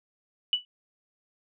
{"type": "tone with exponential decay", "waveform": "sine", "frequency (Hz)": 2960, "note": "F#7", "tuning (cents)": 0, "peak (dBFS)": -17, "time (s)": [0.53, 0.65], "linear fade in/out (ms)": 1, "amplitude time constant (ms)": 24, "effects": []}